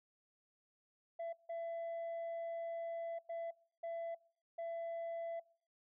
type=tone bursts at uneven times; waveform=sine; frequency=670 Hz; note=E5; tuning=28 cents sharp; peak=-37 dBFS; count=5; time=1.19-1.33 / 1.49-3.19 / 3.29-3.51 / 3.83-4.15 / 4.58-5.4 s; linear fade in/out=10 ms; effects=noise-tail reverb RT60 0.5 s tail -24 dB re dry + tanh soft clip ceiling -39 dBFS